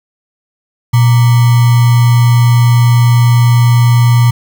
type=tone with sample-and-hold; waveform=sine; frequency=120 Hz; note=B2; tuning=49 cents flat; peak=-4 dBFS; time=0.93-4.31 s; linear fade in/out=10 ms; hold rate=1050 Hz; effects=none